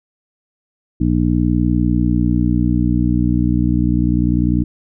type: harmonic tone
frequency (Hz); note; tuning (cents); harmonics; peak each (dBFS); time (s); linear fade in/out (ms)
60.2; B1; -44; 1 / 2 / 3 / 4 / 5; -19 / -19 / -19 / -19 / -19; 1-4.64; 10
effects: none